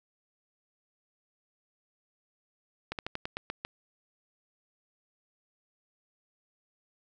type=slowing click train; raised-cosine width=0.3 ms; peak=-18 dBFS; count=8; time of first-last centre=2.92-3.65 s; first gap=68 ms; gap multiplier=1.14; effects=none